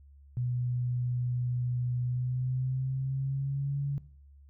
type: tone with pitch glide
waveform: sine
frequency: 123.4 to 140.93 Hz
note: B2 to C#3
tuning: -1 to +29 cents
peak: -28 dBFS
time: 0.37-3.98 s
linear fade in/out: 0 ms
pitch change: +230 cents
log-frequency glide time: 2.03-3.78 s
effects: noise-tail reverb RT60 0.6 s tail -19 dB re dry + added 70 Hz sine -52 dBFS peak until 4.49 s

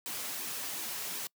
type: noise with flanger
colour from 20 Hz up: white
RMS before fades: -38 dBFS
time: 0.06-1.27 s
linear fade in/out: 0 ms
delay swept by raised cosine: 1.4 to 5.9 ms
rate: 2.7 Hz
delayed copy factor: -0.6
effects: noise-tail reverb RT60 0.1 s tail -26 dB re dry + high-pass 150 Hz 12 dB/octave

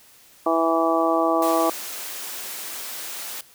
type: harmonic tone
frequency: 164.4 Hz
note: E3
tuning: 4 cents flat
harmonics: 2 / 3 / 4 / 5 / 6 / 7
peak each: -23 / -27 / -22 / -26 / -30 / -24 dBFS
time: 0.46-1.7 s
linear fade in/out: 5 ms
type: high-pass noise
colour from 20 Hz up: white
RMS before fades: -33 dBFS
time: 1.42-3.41 s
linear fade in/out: 2 ms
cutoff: 320 Hz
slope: 12 dB/octave
effects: white hiss -52 dBFS RMS until 3.54 s

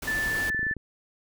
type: noise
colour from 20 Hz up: pink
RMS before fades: -35 dBFS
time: 0.02-0.5 s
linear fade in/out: 5 ms
type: tone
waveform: sine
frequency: 1756 Hz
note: A6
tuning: 4 cents flat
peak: -25 dBFS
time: 0.07-0.74 s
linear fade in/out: 10 ms
type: clicks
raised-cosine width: 3 ms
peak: -25 dBFS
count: 7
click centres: 0.501 / 0.547 / 0.593 / 0.63 / 0.667 / 0.712 / 0.767 s
effects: none

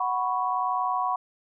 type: chord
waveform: sine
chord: F# suspended fourth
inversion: none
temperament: equal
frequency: 740 / 987.8 / 1108.7 Hz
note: F#5 / B5 / C#6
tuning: 0 / 0 / 0 cents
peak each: -28 dBFS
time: 0-1.16 s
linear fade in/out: 5 ms
effects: none

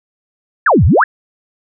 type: exponential two-way sweep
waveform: sine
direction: down then up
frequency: 1864.7 to 69.3 to 1864.7 Hz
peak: -6 dBFS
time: 0.66-1.04 s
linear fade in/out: 5 ms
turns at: 0.85 s
effects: none

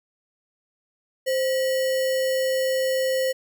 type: tone with sample-and-hold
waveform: sine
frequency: 523.3 Hz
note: C5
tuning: in tune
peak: -20 dBFS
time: 1.26-3.33 s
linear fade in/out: 20 ms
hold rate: 2450 Hz
effects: none

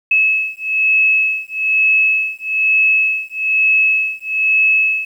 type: beating tone pair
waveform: sine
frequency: 2587 / 2588.1 Hz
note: E7 / E7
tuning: -33 / -32 cents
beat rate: 1.1 Hz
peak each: -15 dBFS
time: 0.11-5.05 s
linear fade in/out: 5 ms
effects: 8-bit

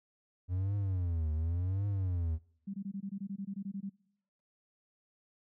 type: tone with vibrato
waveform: triangle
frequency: 88.4 Hz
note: F2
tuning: 22 cents sharp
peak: -28 dBFS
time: 0.48-2.39 s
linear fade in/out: 50 ms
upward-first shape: triangle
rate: 0.9 Hz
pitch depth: 260 cents each way
type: tone bursts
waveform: sine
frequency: 196.9 Hz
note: G3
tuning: 8 cents sharp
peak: -36 dBFS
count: 14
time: 2.67-3.896 s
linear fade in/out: 10 ms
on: 69 ms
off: 20 ms
effects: noise-tail reverb RT60 0.9 s tail -25 dB re dry

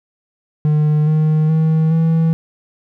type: tone with pitch steps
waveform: triangle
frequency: 151.4 / 155.12 / 158.93 / 162.83 Hz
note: D#3 / D#3 / D#3 / E3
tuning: -47 / -5 / +37 / -21 cents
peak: -9 dBFS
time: 0.65-2.33 s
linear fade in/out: 0 ms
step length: 420 ms
effects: none

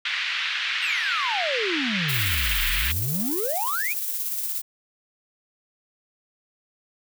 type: band-pass noise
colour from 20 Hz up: pink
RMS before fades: -27 dBFS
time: 0.05-2.92 s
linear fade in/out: 5 ms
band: 1700 to 3600 Hz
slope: 24 dB/octave
type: exponential two-way sweep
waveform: triangle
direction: down then up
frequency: 2960 to 34.98 to 2609 Hz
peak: -24 dBFS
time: 0.81-3.94 s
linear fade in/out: 20 ms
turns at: 2.69 s
type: noise with tremolo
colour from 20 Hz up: violet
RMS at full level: -27 dBFS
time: 2.08-4.62 s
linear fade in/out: 20 ms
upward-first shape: square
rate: 17 Hz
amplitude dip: 30%
effects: none

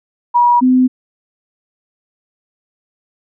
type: tone pair in turn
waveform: sine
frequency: 963 / 255.1 Hz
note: B5 / C4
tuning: -44 / -44 cents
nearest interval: octave + major seventh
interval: 2300 cents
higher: first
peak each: -7 dBFS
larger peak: neither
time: 0.34-0.61 / 0.61-0.88 s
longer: neither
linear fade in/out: 20 ms
effects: none

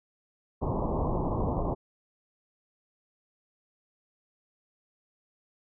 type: low-pass noise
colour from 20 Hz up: pink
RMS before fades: -29 dBFS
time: 0.61-1.75 s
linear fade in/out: 20 ms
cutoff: 1100 Hz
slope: 96 dB/octave
effects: none

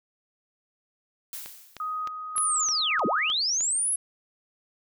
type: noise with exponential decay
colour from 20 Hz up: blue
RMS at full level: -35 dBFS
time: 1.33-2.07 s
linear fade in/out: 1 ms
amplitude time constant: 160 ms
type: click train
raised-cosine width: 0.2 ms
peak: -22 dBFS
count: 8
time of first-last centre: 1.46-3.607 s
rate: 3.26 Hz
type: tone with tremolo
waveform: sine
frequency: 1252 Hz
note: D#6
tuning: 10 cents sharp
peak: -28 dBFS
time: 1.8-3.32 s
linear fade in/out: 2 ms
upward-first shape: square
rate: 1.8 Hz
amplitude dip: 45%
type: linear two-way sweep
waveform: sine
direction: down then up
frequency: 11030 to 167.1 to 11030 Hz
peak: -23 dBFS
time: 2.36-3.96 s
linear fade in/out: 5 ms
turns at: 3.06 s
effects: none

